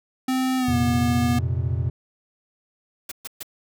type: tone with pitch glide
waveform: square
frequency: 258.9 to 241.6 Hz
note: C4 to B3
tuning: -18 to -38 cents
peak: -21 dBFS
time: 0.28-1.39 s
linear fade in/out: 5 ms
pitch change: -120 cents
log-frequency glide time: 0.58-0.75 s
type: chord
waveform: triangle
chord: F suspended fourth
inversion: none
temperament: equal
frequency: 87.31 / 116.54 / 130.81 Hz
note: F2 / Bb2 / C3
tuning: 0 / 0 / 0 cents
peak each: -23 / -24 / -25 dBFS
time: 0.68-1.9 s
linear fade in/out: 5 ms
type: noise bursts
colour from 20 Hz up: white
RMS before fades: -33 dBFS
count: 3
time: 3.09-3.431 s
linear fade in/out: 5 ms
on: 27 ms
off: 130 ms
effects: none